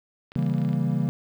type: clicks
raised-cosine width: 0.3 ms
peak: -28 dBFS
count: 12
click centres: 0.319 / 0.355 / 0.391 / 0.426 / 0.465 / 0.498 / 0.539 / 0.582 / 0.617 / 0.649 / 0.69 / 0.731 s
type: chord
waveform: triangle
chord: C# diminished seventh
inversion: none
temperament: equal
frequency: 138.59 / 164.81 / 196 / 233.1 Hz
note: C#3 / E3 / G3 / Bb3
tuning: 0 / 0 / 0 / 0 cents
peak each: -24 / -24 / -27 / -27 dBFS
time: 0.36-1.09 s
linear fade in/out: 0 ms
effects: 9-bit